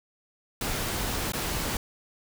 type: noise with dropouts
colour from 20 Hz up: pink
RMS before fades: -30 dBFS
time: 0.61-1.77 s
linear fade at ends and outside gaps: 2 ms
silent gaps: 1.321-1.334 s
effects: none